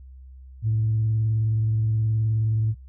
sine tone with vibrato, 110 Hz, A2, in tune, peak -18 dBFS, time 0.62-2.75 s, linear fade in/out 50 ms, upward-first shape sine, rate 19 Hz, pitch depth 30 cents each way, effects tanh soft clip ceiling -15 dBFS + added 65 Hz sine -41 dBFS peak until 2.88 s

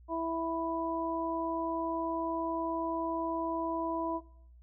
harmonic tone, 329.6 Hz, E4, in tune, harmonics 1 / 2 / 3, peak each -35 / -35 / -35 dBFS, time 0.08-4.21 s, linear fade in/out 50 ms, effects noise-tail reverb RT60 0.6 s tail -20 dB re dry + added 60 Hz sine -53 dBFS peak until 4.62 s

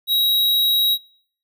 square tone, 3834 Hz, A#7, 48 cents sharp, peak -16 dBFS, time 0.07-0.98 s, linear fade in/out 50 ms, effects noise-tail reverb RT60 0.6 s tail -25 dB re dry

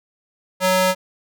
square tone with high-pass filter, 185.6 Hz, F#3, 6 cents sharp, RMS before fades -17 dBFS, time 0.6-0.95 s, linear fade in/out 50 ms, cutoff 480 Hz, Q 1, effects none

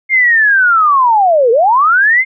sine linear two-way sweep, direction down then up, 2140 to 440 to 2140 Hz, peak -6 dBFS, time 0.09-2.25 s, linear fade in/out 50 ms, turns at 1.51 s, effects none

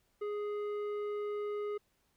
sine tone with tanh clipping, 415.3 Hz, G#4, in tune, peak -36 dBFS, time 0.21-1.78 s, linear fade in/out 10 ms, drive 10 dB, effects pink hiss -75 dBFS RMS until 2.16 s

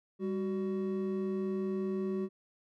triangle tone pair together, 198.3 / 374.6 Hz, G3 / F#4, +20 / +21 cents, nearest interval major seventh, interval 1101 cents, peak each -32 / -32 dBFS, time 0.19-2.29 s, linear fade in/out 50 ms, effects none

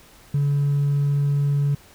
triangle tone with hard clipping, 142.7 Hz, D3, 49 cents flat, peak -17 dBFS, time 0.34-1.75 s, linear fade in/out 5 ms, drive 2 dB, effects pink hiss -50 dBFS RMS until 1.94 s

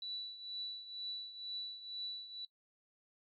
sine tone with tremolo, 3951 Hz, B7, in tune, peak -38 dBFS, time 0.02-2.45 s, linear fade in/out 2 ms, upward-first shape triangle, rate 2.1 Hz, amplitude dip 75%, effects noise-tail reverb RT60 0.1 s tail -19 dB re dry + AAC 64 kbps

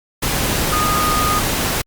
sine tone in noise, 1233 Hz, D#6, 16 cents flat, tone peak -17 dBFS, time 0.72-1.4 s, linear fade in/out 10 ms, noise pink, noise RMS -19 dBFS, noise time 0.22-1.82 s, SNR -1 dB, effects Opus 48 kbps

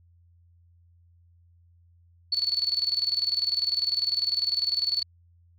sine tone with tremolo, 4435 Hz, C#8, in tune, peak -21 dBFS, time 2.32-5.03 s, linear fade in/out 5 ms, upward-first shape square, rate 20 Hz, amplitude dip 70%, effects added 86 Hz sine -56 dBFS peak until 5.58 s

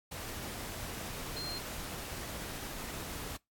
sine tone in noise, 4190 Hz, C8, 2 cents sharp, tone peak -38 dBFS, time 1.36-1.59 s, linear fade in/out 10 ms, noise pink, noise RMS -42 dBFS, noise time 0.11-3.37 s, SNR +1 dB, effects noise-tail reverb RT60 0.2 s tail -24 dB re dry + AAC 64 kbps

